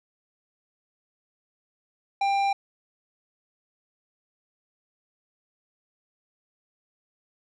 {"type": "tone with tanh clipping", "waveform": "sine", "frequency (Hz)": 793, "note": "G5", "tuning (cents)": 20, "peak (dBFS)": -23, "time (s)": [2.21, 2.53], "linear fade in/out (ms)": 5, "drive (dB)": 12, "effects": []}